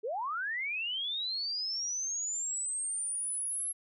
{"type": "linear sweep", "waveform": "sine", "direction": "up", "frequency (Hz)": [396, 11175], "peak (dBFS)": -32, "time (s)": [0.03, 3.73], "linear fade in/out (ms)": 20, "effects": []}